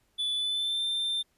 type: tone with pitch glide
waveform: triangle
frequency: 3469 to 3577 Hz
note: A7 to A7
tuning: -25 to +28 cents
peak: -26 dBFS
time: 0.18-1.23 s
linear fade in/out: 20 ms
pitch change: +53 cents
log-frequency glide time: 0.34-0.84 s
effects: pink hiss -71 dBFS RMS until 1.37 s + resampled to 32000 Hz